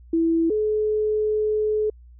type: tone pair in turn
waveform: sine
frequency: 329.6 / 427.4 Hz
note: E4 / G#4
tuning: 0 / +50 cents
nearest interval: major third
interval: 450 cents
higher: second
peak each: -17 / -19 dBFS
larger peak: first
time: 0.13-0.5 / 0.5-1.9 s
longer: second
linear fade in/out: 5 ms
effects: added 60 Hz sine -44 dBFS peak until 2.19 s